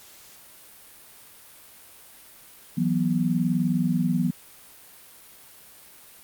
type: chord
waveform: sine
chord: E suspended second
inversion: none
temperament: equal with one note detuned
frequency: 164.81 / 185 / 243.8 Hz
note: E3 / F#3 / B3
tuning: 0 / 0 / -22 cents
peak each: -25 dBFS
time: 2.77-4.31 s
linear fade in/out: 10 ms
effects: white hiss -49 dBFS RMS until 6.23 s + Opus 48 kbps